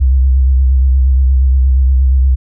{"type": "tone with vibrato", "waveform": "sine", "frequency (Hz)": 65.41, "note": "C2", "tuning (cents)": 0, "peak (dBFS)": -6, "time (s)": [0, 2.36], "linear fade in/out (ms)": 20, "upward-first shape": "sine", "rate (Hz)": 8.5, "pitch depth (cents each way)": 52, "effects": []}